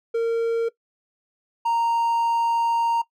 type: tone pair in turn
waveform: triangle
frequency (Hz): 460 / 928.3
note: A#4 / A#5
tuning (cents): -23 / -7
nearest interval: octave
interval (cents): 1216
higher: second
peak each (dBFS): -17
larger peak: neither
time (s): 0.14-0.69 / 1.65-3.02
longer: second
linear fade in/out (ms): 10
effects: noise-tail reverb RT60 0.1 s tail -19 dB re dry